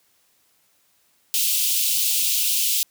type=high-pass noise; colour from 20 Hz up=white; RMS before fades=-21 dBFS; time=1.34-2.83 s; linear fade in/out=0 ms; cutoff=2600 Hz; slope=48 dB/octave; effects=white hiss -63 dBFS RMS until 2.9 s + high-pass 60 Hz 12 dB/octave